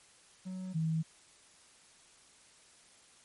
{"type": "tone pair in turn", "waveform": ["triangle", "sine"], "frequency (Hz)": [185.8, 160.47], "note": ["F#3", "E3"], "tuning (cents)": [7, -46], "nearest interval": "minor third", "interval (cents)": 253, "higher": "first", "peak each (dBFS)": [-36, -29], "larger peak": "second", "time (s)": [[0.45, 0.74], [0.74, 1.03]], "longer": "neither", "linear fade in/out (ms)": 20, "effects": ["white hiss -61 dBFS RMS until 3.24 s", "MP3 48 kbps"]}